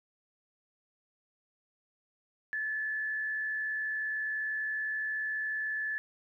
sine tone with frequency modulation, 1734 Hz, A6, 26 cents flat, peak -31 dBFS, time 2.53-5.98 s, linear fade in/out 0 ms, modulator 80.6 Hz, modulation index 0.41, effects 12-bit

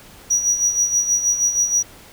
triangle tone with tremolo, 5800 Hz, F#8, 35 cents flat, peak -12 dBFS, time 0.3-1.83 s, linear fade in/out 10 ms, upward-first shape sine, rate 6.3 Hz, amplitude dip 65%, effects pink hiss -44 dBFS RMS until 2.12 s

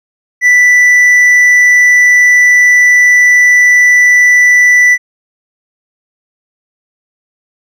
sine tone with hard clipping, 1975.5 Hz, B6, in tune, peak -4 dBFS, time 0.41-4.98 s, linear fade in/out 50 ms, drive 3 dB, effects none

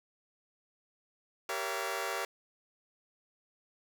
15% pulse chord, G diminished seventh, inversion none, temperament just, 392 / 470.4 / 564.5 / 677.4 Hz, G4 / Bb4 / Db5 / Fb5, 0 / +16 / +31 / +47 cents, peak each -33 dBFS, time 1.49-2.25 s, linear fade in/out 2 ms, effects none

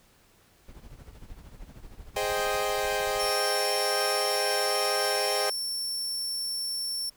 brown noise with tremolo, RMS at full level -42 dBFS, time 0.68-3.3 s, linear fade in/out 5 ms, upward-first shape triangle, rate 13 Hz, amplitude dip 90%
sawtooth chord, Ab major seventh, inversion none, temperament equal, 415.3 / 523.3 / 622.3 / 784 Hz, Ab4 / C5 / Eb5 / G5, 0 / 0 / 0 / 0 cents, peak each -28 dBFS, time 2.16-5.5 s, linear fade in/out 5 ms
sawtooth tone, 5430 Hz, F8, 50 cents flat, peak -27 dBFS, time 3.19-7.1 s, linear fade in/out 10 ms
effects pink hiss -61 dBFS RMS until 7.16 s

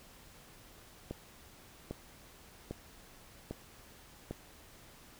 click train, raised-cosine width 2 ms, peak -25 dBFS, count 5, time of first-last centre 1.11-4.31 s, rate 1.25 Hz, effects pink hiss -57 dBFS RMS until 5.19 s

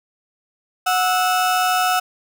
35% pulse tone pair together, 734 / 1307.8 Hz, F#5 / E6, -14 / -14 cents, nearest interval minor seventh, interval 1000 cents, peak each -16 / -19 dBFS, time 0.86-2 s, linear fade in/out 10 ms, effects none

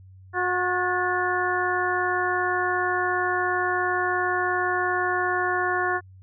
harmonic tone with a mistuned harmonic, 362.8 Hz, F#4, 34 cents flat, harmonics 1 / 2 / 3 / 4 / 5, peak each -28 / -28 / -28 / -28 / -28 dBFS, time 0.33-6.01 s, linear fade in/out 50 ms, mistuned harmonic 5, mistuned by -61 cents, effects added 94 Hz sine -45 dBFS peak until 6.22 s

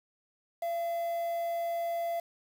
triangle tone with quantisation, 680 Hz, F5, 46 cents flat, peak -28 dBFS, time 0.62-2.2 s, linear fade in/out 5 ms, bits 8, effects none

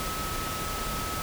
sine tone in noise, 1291 Hz, E6, 37 cents flat, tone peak -35 dBFS, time 0-1.22 s, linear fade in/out 0 ms, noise pink, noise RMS -33 dBFS, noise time 0-1.22 s, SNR -5 dB, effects none

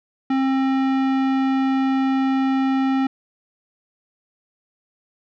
sine tone with tanh clipping, 266.6 Hz, C4, 33 cents sharp, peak -19 dBFS, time 0.3-3.07 s, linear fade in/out 5 ms, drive 18 dB, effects none

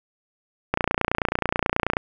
click train, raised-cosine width 0.5 ms, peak -5 dBFS, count 37, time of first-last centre 0.74-1.969 s, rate 29.3 Hz, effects none

